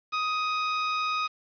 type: tone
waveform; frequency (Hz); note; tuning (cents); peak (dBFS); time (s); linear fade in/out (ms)
sawtooth; 1252; D#6; +10; -22; 0.12-1.28; 20
effects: resampled to 11025 Hz + 8-bit